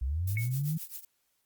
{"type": "linear sweep", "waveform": "sine", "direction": "up", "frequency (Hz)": [58.6, 164.3], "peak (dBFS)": -28, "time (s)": [0.01, 0.78], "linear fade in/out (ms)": 10}
{"type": "noise with tremolo", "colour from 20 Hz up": "violet", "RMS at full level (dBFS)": -38, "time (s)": [0.27, 1.05], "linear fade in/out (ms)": 5, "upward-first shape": "triangle", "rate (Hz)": 7.7, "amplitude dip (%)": 95}
{"type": "tone with exponential decay", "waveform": "sine", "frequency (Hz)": 2207, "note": "C#7", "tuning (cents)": -8, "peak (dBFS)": -30, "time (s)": [0.37, 0.55], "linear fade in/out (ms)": 1, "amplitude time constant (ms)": 37}
{"effects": ["white hiss -75 dBFS RMS until 1.45 s", "Opus 48 kbps"]}